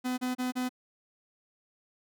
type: tone bursts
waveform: 45% pulse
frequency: 252.2 Hz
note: B3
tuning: 36 cents sharp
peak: -29 dBFS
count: 4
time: 0.04-0.693 s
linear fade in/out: 20 ms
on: 140 ms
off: 31 ms
effects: none